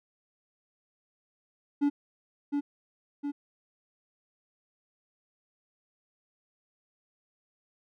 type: tone with echo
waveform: triangle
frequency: 287 Hz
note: D4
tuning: 40 cents flat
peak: -20 dBFS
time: 1.81-1.9 s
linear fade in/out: 20 ms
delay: 710 ms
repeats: 2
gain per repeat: -4 dB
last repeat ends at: 3.32 s
effects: none